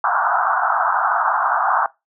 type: band-pass noise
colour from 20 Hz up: white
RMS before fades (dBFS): -18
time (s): 0.04-1.86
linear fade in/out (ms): 2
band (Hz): 680 to 1500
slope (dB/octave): 96
effects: noise-tail reverb RT60 0.2 s tail -19 dB re dry

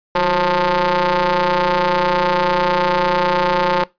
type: ring-modulated tone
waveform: sawtooth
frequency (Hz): 174.61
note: F3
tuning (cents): 0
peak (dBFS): -7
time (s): 0.15-3.84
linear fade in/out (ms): 5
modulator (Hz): 713
effects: noise-tail reverb RT60 0.2 s tail -21 dB re dry + resampled to 11025 Hz

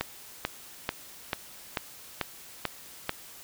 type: click train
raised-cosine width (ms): 0.3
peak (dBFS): -11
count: 8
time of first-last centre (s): 0.01-3.094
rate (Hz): 2.27
effects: white hiss -48 dBFS RMS until 3.43 s

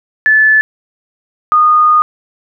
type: tone pair in turn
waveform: sine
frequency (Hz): 1738 / 1229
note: A6 / D#6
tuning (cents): -22 / -22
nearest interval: tritone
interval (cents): 600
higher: first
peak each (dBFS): -5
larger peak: neither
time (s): 0.26-0.61 / 1.52-2.02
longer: second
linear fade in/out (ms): 0
effects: none

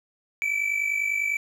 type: tone pair together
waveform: triangle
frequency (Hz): 2299 / 2349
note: D7 / D7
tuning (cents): -37 / 0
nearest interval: unison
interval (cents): 37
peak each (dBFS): -23 / -27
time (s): 0.42-1.37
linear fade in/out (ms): 0
effects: none

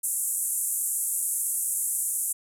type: band-pass noise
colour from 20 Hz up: white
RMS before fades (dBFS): -28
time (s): 0.03-2.33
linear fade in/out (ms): 10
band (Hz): 7700 to 12000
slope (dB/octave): 48
effects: none

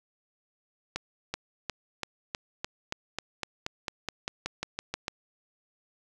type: accelerating click train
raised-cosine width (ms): 0.2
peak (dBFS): -14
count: 18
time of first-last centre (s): 0.96-5.081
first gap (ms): 380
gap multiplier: 0.94
effects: none

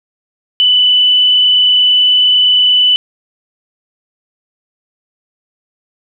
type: tone with frequency modulation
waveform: sine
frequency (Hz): 2990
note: F#7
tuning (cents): +17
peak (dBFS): -6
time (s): 0.6-2.96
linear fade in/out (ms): 0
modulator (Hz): 28.9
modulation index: 0.98
effects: none

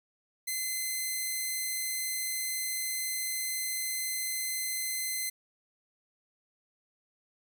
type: tone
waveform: 5% pulse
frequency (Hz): 2054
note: C7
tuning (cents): -33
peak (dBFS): -21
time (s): 0.47-5.3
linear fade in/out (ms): 10
effects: none

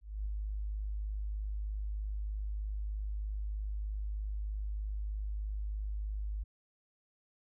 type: tone with ADSR envelope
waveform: sine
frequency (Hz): 51.6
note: G#1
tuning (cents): -10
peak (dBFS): -32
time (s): 0.01-6.44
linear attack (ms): 250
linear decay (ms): 3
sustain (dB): -2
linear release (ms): 14
effects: none

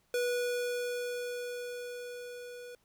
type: tone with level ramp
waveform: square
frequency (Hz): 488.3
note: B4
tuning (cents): -20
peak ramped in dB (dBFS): -29 to -45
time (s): 0.14-2.75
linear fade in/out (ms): 2
effects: pink hiss -72 dBFS RMS until 2.84 s

